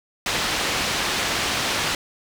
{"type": "low-pass noise", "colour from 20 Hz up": "white", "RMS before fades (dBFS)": -24, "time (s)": [0.26, 1.95], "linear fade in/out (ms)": 2, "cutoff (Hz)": 4200, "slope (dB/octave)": 12, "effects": []}